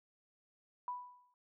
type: tone with exponential decay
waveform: sine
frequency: 987.8 Hz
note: B5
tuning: in tune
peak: -35 dBFS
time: 0.88-1.34 s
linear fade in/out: 1 ms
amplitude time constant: 100 ms
effects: none